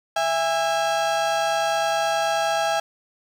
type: tone pair together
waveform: 35% pulse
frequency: 663 / 816.4 Hz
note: E5 / G#5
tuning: +10 / -30 cents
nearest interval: major third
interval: 360 cents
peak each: -21 dBFS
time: 0.16-2.8 s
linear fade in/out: 5 ms
effects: low-pass 7000 Hz 12 dB/octave + 7-bit